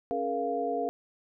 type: tone cluster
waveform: sine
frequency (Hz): 276.3 / 424.8 / 474.6 / 694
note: C#4 / G#4 / A#4 / F5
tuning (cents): -6 / +39 / +31 / -11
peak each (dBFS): -36 / -34 / -33 / -31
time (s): 0.11-0.89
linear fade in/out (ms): 0
effects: none